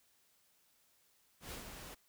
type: noise with ADSR envelope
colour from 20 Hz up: pink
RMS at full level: -45 dBFS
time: 1.4-1.95 s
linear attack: 110 ms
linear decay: 120 ms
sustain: -5 dB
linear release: 13 ms
effects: white hiss -72 dBFS RMS until 2.08 s